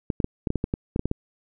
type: clicks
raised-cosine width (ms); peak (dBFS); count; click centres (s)
3; -11; 12; 0.102 / 0.202 / 0.244 / 0.472 / 0.504 / 0.557 / 0.641 / 0.739 / 0.961 / 0.994 / 1.056 / 1.114
effects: none